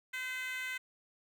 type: tone with high-pass filter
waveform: 10% pulse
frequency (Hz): 512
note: C5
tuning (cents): -38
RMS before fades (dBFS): -39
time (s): 0.13-0.78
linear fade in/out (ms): 10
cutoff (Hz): 1800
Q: 4.2
effects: none